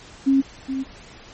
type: tone pair in turn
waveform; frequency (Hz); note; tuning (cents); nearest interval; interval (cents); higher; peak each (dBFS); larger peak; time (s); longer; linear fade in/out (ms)
sine; 270.9 / 266.7; C#4 / C4; -40 / +33; unison; 27; first; -13 / -22; first; 0.26-0.42 / 0.68-0.84; neither; 20
effects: pink hiss -44 dBFS RMS until 1.33 s + MP3 32 kbps